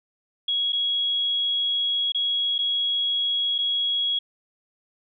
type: tone with dropouts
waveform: sine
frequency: 3322 Hz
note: G#7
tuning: in tune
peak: -21 dBFS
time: 0.48-4.19 s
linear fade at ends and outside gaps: 5 ms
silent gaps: 0.723-0.729 / 2.121-2.146 / 2.582-2.588 / 3.582-3.586 s
effects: none